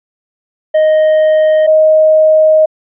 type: tone pair in turn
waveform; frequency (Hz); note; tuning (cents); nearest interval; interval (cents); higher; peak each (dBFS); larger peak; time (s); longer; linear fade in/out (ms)
triangle / sine; 622.3 / 625.2; D#5 / D#5; 0 / +8; unison; 8; second; -4; neither; 0.74-1.67 / 1.67-2.66; second; 10
effects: resampled to 8000 Hz

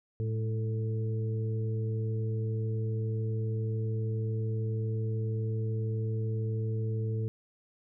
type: harmonic tone with a mistuned harmonic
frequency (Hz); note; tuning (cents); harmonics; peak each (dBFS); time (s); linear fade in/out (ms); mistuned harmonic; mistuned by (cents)
110.9; A2; +14; 1 / 2 / 3 / 4; -29 / -43 / -46 / -39; 0.2-7.28; 0; 2; -73
effects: none

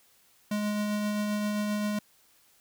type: tone with tremolo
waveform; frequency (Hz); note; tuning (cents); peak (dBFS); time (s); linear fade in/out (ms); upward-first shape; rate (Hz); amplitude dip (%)
square; 208.8; G#3; +10; -27; 0.51-1.99; 5; triangle; 7.6; 25
effects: white hiss -63 dBFS RMS until 2.6 s

